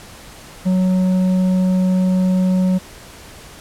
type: tone with tanh clipping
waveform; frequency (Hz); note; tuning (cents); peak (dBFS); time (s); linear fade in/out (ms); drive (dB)
sine; 185; F#3; 0; -14; 0.65-2.79; 20; 7
effects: pink hiss -39 dBFS RMS until 3.6 s + low-pass 12000 Hz 12 dB/octave